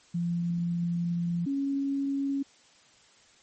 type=tone pair in turn; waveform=sine; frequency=171.9 / 276.8 Hz; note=F3 / C#4; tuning=-27 / -2 cents; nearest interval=minor sixth; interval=825 cents; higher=second; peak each=-26 / -26 dBFS; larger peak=neither; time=0.14-1.46 / 1.46-2.43 s; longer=first; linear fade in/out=10 ms; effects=white hiss -59 dBFS RMS until 3.42 s + MP3 32 kbps